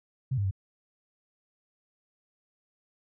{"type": "tone with pitch steps", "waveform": "sine", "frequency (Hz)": [131.2, 100.5, 95.8], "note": ["C3", "G2", "G2"], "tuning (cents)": [5, 44, -39], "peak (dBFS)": -25, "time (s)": [0.31, 0.511], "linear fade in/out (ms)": 10, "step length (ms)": 67, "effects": []}